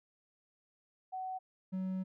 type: tone pair in turn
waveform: sine / triangle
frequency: 750 / 187.5 Hz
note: F#5 / F#3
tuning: +23 / +23 cents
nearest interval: 2 octaves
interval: 2400 cents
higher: first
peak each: -37 / -32 dBFS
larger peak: second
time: 1.12-1.39 / 1.72-2.04 s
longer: second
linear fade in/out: 20 ms
effects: none